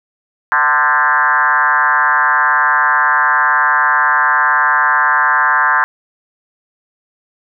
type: tone with frequency modulation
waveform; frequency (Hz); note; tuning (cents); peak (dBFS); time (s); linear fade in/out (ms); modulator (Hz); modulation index
sine; 1318.5; E6; 0; -9; 0.52-5.84; 0; 141; 3.1
effects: none